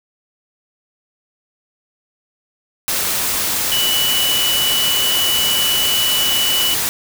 sine tone in noise, 2960 Hz, F#7, in tune, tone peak -16 dBFS, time 3.72-6.74 s, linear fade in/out 0 ms, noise white, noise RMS -19 dBFS, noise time 2.88-6.89 s, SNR 0 dB, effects none

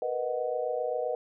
sine chord, B major seventh, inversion third, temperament equal, 466.2 / 493.9 / 622.3 / 740 Hz, A#4 / B4 / D#5 / F#5, 0 / 0 / 0 / 0 cents, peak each -37 / -31 / -33 / -36 dBFS, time 0.02-1.15 s, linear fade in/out 2 ms, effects none

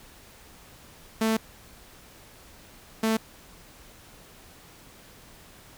sawtooth tone bursts at uneven times, 221.8 Hz, A3, 14 cents sharp, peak -18 dBFS, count 2, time 1.21-1.37 / 3.03-3.17 s, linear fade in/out 5 ms, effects pink hiss -51 dBFS RMS until 5.77 s

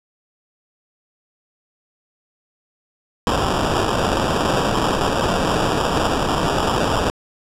violet noise with sample-and-hold, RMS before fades -19 dBFS, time 3.27-7.1 s, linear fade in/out 0 ms, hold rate 2100 Hz, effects low-pass 8000 Hz 12 dB/octave

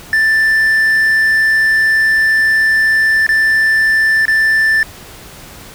triangle tone with dropouts, 1769 Hz, A6, 9 cents sharp, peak -7 dBFS, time 0.13-4.83 s, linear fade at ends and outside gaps 1 ms, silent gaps 3.266-3.29 / 4.254-4.281 s, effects pink hiss -35 dBFS RMS until 5.74 s

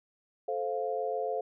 sine chord, F major, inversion first, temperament just, 436.5 / 523.8 / 698.5 Hz, A4 / C5 / F5, -14 / +2 / 0 cents, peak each -34 dBFS, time 0.48-1.41 s, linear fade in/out 5 ms, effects none

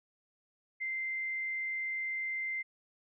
sine tone, 2084 Hz, C7, 7 cents flat, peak -33 dBFS, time 0.8-2.63 s, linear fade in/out 20 ms, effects none

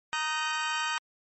25% pulse chord, Eb major, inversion second, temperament equal with one note detuned, 932.3 / 1244.5 / 1537.5 Hz, Bb5 / Eb6 / G6, 0 / 0 / -34 cents, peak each -29 dBFS, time 0.13-0.98 s, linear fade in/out 0 ms, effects MP3 32 kbps

